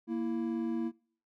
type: tone pair together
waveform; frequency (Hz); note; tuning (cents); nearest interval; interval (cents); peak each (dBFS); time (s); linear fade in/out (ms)
triangle; 233.1 / 331; A#3 / E4; 0 / +7; tritone; 607; -31 / -32; 0.07-0.92; 50
effects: noise-tail reverb RT60 0.5 s tail -25 dB re dry